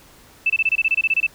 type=tone bursts; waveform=sine; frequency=2641 Hz; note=E7; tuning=3 cents sharp; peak=-14 dBFS; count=13; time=0.46-1.267 s; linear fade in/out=5 ms; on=39 ms; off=25 ms; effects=pink hiss -49 dBFS RMS until 1.34 s